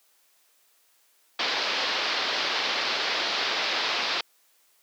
white low-pass noise, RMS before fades -27 dBFS, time 1.39-4.21 s, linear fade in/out 5 ms, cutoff 4900 Hz, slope 48 dB/octave, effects white hiss -64 dBFS RMS until 4.82 s + high-pass 400 Hz 12 dB/octave

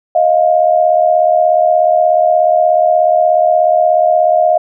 sine tone pair together, 629 / 705.7 Hz, D#5 / F5, +19 / +18 cents, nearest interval major second, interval 199 cents, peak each -10 dBFS, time 0.15-4.58 s, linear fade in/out 5 ms, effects none

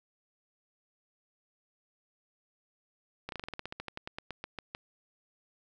slowing click train, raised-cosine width 0.3 ms, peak -22 dBFS, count 19, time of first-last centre 3.29-4.749 s, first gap 32 ms, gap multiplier 1.1, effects none

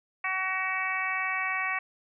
harmonic tone, 376.8 Hz, F#4, 32 cents sharp, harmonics 2 / 3 / 4 / 5 / 6 / 7, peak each -37 / -34 / -39 / -32 / -32 / -37 dBFS, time 0.24-1.79 s, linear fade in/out 5 ms, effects none

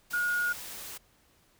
sine tone in noise, 1439 Hz, F#6, 49 cents flat, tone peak -26 dBFS, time 0.13-0.53 s, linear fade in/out 10 ms, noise white, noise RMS -42 dBFS, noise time 0.1-0.98 s, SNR +13 dB, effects pink hiss -65 dBFS RMS until 1.59 s

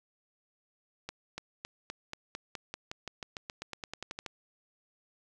accelerating click train, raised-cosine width 0.2 ms, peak -21 dBFS, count 21, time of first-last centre 1.09-4.262 s, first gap 290 ms, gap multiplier 0.93, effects none

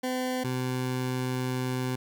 20% pulse tone pair in turn, 254.8 / 127.69 Hz, C4 / C3, -46 / -42 cents, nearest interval octave, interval 1196 cents, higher first, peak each -23 dBFS, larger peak neither, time 0.03-0.44 / 0.44-1.96 s, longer second, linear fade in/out 10 ms, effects none

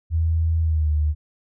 sine tone with pitch glide, 81.5 to 75.6 Hz, E2 to D#2, -19 to -49 cents, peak -17 dBFS, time 0.1-1.15 s, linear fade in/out 50 ms, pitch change -130 cents, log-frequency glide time 0.61-0.91 s, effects none

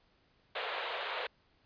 pink band-pass noise, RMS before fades -38 dBFS, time 0.55-1.27 s, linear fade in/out 5 ms, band 450 to 3900 Hz, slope 48 dB/octave, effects pink hiss -70 dBFS RMS until 1.65 s + resampled to 11025 Hz

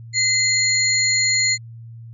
sine tone cluster, 2052 / 4231 / 6970 Hz, C7 / C8 / A8, -34 / +19 / -17 cents, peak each -20 dBFS, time 0.13-1.58 s, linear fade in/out 50 ms, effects added 115 Hz sine -35 dBFS peak until 2.13 s

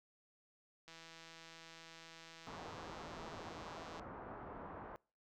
click train, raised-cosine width 0.2 ms, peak -38 dBFS, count 512, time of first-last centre 0.88-3.996 s, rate 164 Hz
white low-pass noise, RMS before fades -50 dBFS, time 2.47-4.96 s, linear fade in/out 0 ms, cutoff 1200 Hz, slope 24 dB/octave
effects noise-tail reverb RT60 0.4 s tail -25 dB re dry

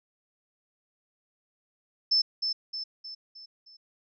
sine tone with echo, 5274 Hz, E8, in tune, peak -20 dBFS, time 2.11-2.22 s, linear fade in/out 10 ms, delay 310 ms, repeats 5, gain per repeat -6 dB, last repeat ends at 3.77 s, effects none

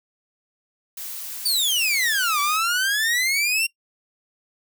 blue noise, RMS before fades -33 dBFS, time 0.97-2.57 s, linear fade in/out 5 ms
sawtooth exponential two-way sweep, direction down then up, 4699 to 1141 to 2776 Hz, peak -16 dBFS, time 1.45-3.67 s, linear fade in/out 10 ms, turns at 2.4 s
effects noise-tail reverb RT60 0.1 s tail -21 dB re dry

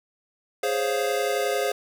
square chord, Db major seventh, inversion second, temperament equal, 415.3 / 523.3 / 554.4 / 698.5 Hz, Ab4 / C5 / Db5 / F5, 0 / 0 / 0 / 0 cents, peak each -28 / -28 / -32 / -30 dBFS, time 0.63-1.72 s, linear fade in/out 5 ms, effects none

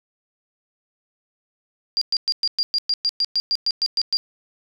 sine tone bursts, 4783 Hz, D8, 31 cents sharp, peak -17 dBFS, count 15, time 1.97-4.17 s, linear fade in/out 0 ms, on 44 ms, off 110 ms, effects none

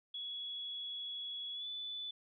sine tone with pitch glide, 3367 to 3484 Hz, G#7 to A7, +23 to -18 cents, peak -40 dBFS, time 0.14-2.11 s, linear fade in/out 5 ms, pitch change +59 cents, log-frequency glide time 1.53-1.67 s, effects none

